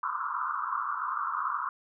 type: band-pass noise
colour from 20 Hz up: pink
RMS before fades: -32 dBFS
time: 0.03-1.69 s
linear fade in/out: 2 ms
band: 1000 to 1400 Hz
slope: 96 dB/octave
effects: none